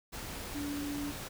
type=tone in noise; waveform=sine; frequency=288.6 Hz; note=D4; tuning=30 cents flat; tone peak=-35 dBFS; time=0.54-1.12 s; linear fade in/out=20 ms; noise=pink; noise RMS=-42 dBFS; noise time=0.12-1.29 s; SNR=+4 dB; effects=none